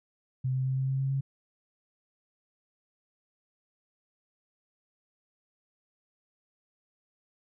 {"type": "tone with pitch steps", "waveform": "sine", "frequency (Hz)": [129.6, 130.65, 131.71, 132.78, 133.86, 134.95, 136.04], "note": ["C3", "C3", "C3", "C3", "C3", "C#3", "C#3"], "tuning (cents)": [-16, -2, 12, 26, 40, -46, -32], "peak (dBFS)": -26, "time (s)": [0.44, 1.21], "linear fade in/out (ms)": 10, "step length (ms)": 110, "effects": []}